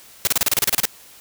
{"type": "noise bursts", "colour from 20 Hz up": "white", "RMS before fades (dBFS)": -17, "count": 12, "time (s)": [0.25, 0.854], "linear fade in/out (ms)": 0, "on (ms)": 21, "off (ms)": 32, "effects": ["white hiss -46 dBFS RMS until 1.2 s"]}